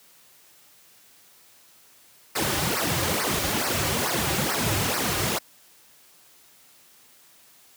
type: noise with flanger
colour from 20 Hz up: pink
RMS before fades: -25 dBFS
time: 2.35-5.39 s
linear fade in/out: 10 ms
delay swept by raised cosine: 0.28 to 4.58 ms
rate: 2.3 Hz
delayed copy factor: -0.95
effects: white hiss -55 dBFS RMS until 7.76 s + high-pass 80 Hz 12 dB/octave